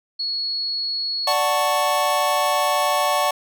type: tone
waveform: sine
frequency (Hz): 4353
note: C#8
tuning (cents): -32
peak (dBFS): -22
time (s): 0.19-1.33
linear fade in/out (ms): 10
type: chord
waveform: square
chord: D major seventh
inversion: none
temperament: equal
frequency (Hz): 587.3 / 740 / 880 / 1108.7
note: D5 / F#5 / A5 / C#6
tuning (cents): 0 / 0 / 0 / 0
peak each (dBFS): -24 / -24 / -26 / -23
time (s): 1.27-3.31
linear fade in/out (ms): 5
effects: none